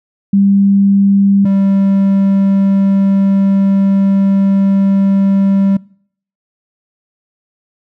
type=tone pair in turn; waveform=sine / triangle; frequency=198.1 / 195.82 Hz; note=G3 / G3; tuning=+18 / -2 cents; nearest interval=unison; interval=20 cents; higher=first; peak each=-6 dBFS; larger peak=neither; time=0.33-1.45 / 1.45-5.77 s; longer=second; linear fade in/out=5 ms; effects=noise-tail reverb RT60 0.6 s tail -24 dB re dry